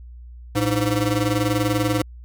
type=ring-modulated tone; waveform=25% pulse; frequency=207.7 Hz; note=G#3; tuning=in tune; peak=-12 dBFS; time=0.55-2.02 s; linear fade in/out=5 ms; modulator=93.7 Hz; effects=added 60 Hz sine -37 dBFS peak until 2.24 s